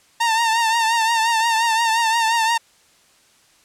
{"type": "tone with vibrato", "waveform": "sawtooth", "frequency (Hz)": 910, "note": "A#5", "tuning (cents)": -42, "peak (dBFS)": -12, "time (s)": [0.2, 2.58], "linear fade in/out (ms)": 10, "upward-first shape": "triangle", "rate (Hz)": 5.7, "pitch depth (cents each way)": 66, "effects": ["white hiss -55 dBFS RMS until 3.64 s", "low-pass 9000 Hz 12 dB/octave"]}